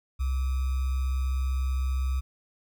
sine tone with sample-and-hold, 65.41 Hz, C2, in tune, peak -24 dBFS, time 0.19-2.21 s, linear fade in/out 20 ms, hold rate 1225 Hz, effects none

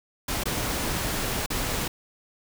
pink noise with dropouts, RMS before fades -28 dBFS, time 0.28-1.88 s, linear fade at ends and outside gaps 5 ms, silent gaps 0.437-0.455 / 1.462-1.502 s, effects none

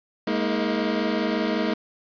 25% pulse chord, Ab suspended second, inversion none, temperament equal with one note detuned, 207.7 / 233.1 / 317.1 Hz, Ab3 / Bb3 / Eb4, 0 / 0 / +33 cents, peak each -23 dBFS, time 0.27-1.74 s, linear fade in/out 5 ms, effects resampled to 11025 Hz + 7-bit

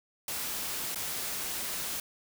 white noise with dropouts, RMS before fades -35 dBFS, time 0.28-2 s, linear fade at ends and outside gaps 2 ms, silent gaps 0.947-0.957 s, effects none

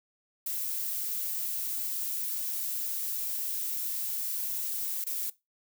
violet noise with dropouts, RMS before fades -33 dBFS, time 0.46-5.3 s, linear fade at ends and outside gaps 5 ms, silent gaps 5.042-5.065 s, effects noise-tail reverb RT60 0.2 s tail -18 dB re dry

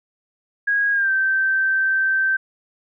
sine tone with pitch glide, 1644 to 1555.3 Hz, G#6 to G6, -18 to -14 cents, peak -16 dBFS, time 0.67-2.37 s, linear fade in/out 10 ms, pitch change -96 cents, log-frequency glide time 0.92-1.11 s, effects none

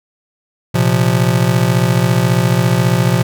square chord, Bb suspended second, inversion none, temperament just, 116.54 / 131.11 / 174.81 Hz, Bb2 / C3 / F3, 0 / +4 / +2 cents, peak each -16 dBFS, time 0.74-3.23 s, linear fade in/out 10 ms, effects none

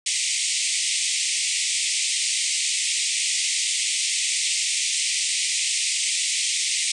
white band-pass noise, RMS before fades -24 dBFS, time 0.06-6.92 s, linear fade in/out 5 ms, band 2000 to 9200 Hz, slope 96 dB/octave, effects none

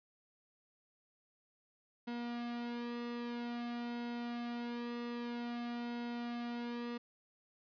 sawtooth tone with flanger, 238.6 Hz, A#3, 41 cents sharp, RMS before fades -41 dBFS, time 2.07-6.98 s, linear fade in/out 10 ms, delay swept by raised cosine 1.7 to 2.9 ms, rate 0.51 Hz, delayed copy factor -0.65, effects resampled to 11025 Hz + 13-bit

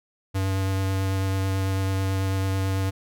square tone with vibrato, 96 Hz, G2, 36 cents flat, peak -23 dBFS, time 0.34-2.91 s, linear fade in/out 20 ms, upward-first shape sine, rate 9.1 Hz, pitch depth 11 cents each way, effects none

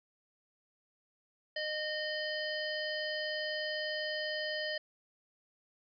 harmonic tone, 613 Hz, D#5, 26 cents flat, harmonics 1 / 3 / 5 / 7 / 8, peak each -38 / -38 / -42 / -46 / -43 dBFS, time 1.56-4.78 s, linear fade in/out 5 ms, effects none

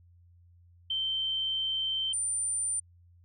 sine tone pair in turn, 3111 / 9115 Hz, G7 / C#9, -14 / +47 cents, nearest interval octave + perfect fifth, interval 1861 cents, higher second, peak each -28 dBFS, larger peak neither, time 0.9-2.13 / 2.13-2.8 s, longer first, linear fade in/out 5 ms, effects added 87 Hz sine -56 dBFS peak until 3.24 s

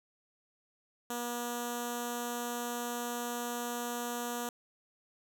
5% pulse tone with notch filter, 240 Hz, B3, 49 cents flat, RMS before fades -37 dBFS, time 1.1-4.49 s, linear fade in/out 2 ms, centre 2200 Hz, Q 0.65, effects none

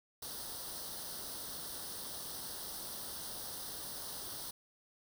white noise with comb filter, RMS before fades -44 dBFS, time 0.22-4.51 s, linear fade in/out 5 ms, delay 0.21 ms, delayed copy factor +0.8, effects none

